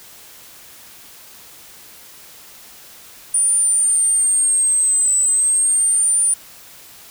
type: linear two-way sweep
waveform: sine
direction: down then up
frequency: 9397 to 7990 to 9397 Hz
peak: -11 dBFS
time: 3.34-6.34 s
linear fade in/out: 5 ms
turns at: 5.18 s
effects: tanh soft clip ceiling -11 dBFS + white hiss -42 dBFS RMS until 7.1 s

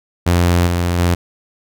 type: tone with level steps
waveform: sawtooth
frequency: 87.31 Hz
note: F2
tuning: in tune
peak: -7 / -11 / -8 dBFS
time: 0.26-1.15 s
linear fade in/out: 10 ms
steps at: 0.66 / 0.98 s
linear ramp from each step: 20 ms
effects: none

